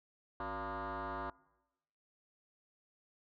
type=tone with frequency modulation; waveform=sine; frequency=155.56 Hz; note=D#3; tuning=in tune; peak=-36 dBFS; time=0.4-1.3 s; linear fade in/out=2 ms; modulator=212 Hz; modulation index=6; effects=noise-tail reverb RT60 1.0 s tail -24 dB re dry + tanh soft clip ceiling -36 dBFS